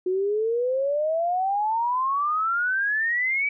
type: exponential sweep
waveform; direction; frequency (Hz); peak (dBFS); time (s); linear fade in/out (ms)
sine; up; 361.2 to 2307; -21; 0.06-3.49; 5
effects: none